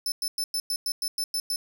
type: tone bursts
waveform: sawtooth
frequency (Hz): 5274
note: E8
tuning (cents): 0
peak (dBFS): -23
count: 10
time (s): 0.06-1.56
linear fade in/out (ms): 2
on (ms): 60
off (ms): 100
effects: none